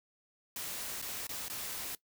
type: noise with dropouts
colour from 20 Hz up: white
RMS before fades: -40 dBFS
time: 0.56-1.95 s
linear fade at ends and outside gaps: 1 ms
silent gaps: 1.016-1.024 / 1.269-1.292 / 1.482-1.499 s
effects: noise-tail reverb RT60 0.1 s tail -19 dB re dry